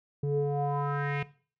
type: tone with low-pass filter sweep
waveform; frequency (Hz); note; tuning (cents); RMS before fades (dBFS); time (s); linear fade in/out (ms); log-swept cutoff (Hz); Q
square; 143.1; D3; -45; -29; 0.23-1.23; 5; 330 to 2500; 4.2
effects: noise-tail reverb RT60 0.4 s tail -17 dB re dry